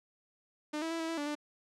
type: tone with pitch steps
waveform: sawtooth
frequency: 301.4 / 325.7 / 330.9 / 324.9 / 329.8 / 291.1 / 296.5 Hz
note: D4 / E4 / E4 / E4 / E4 / D4 / D4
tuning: +45 / -21 / +7 / -25 / +1 / -15 / +17 cents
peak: -30 dBFS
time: 0.73-1.353 s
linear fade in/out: 10 ms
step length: 89 ms
effects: low-pass 8000 Hz 12 dB/octave